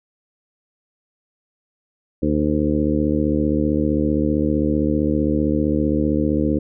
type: harmonic tone with a mistuned harmonic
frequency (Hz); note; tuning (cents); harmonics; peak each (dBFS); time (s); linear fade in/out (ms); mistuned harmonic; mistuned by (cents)
75.4; D2; +46; 1 / 2 / 3 / 4 / 5 / 6 / 7; -25 / -26 / -22 / -20 / -28 / -28 / -27; 2.22-6.59; 10; 7; -26
effects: none